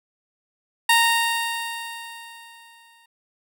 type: tone with exponential decay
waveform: 15% pulse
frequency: 926 Hz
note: A#5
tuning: 12 cents flat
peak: -7 dBFS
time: 0.89-3.06 s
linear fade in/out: 5 ms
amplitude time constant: 470 ms
effects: none